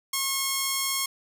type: tone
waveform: 5% pulse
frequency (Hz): 1084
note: C#6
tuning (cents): -39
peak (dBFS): -13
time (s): 0.13-1.06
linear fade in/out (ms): 5
effects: none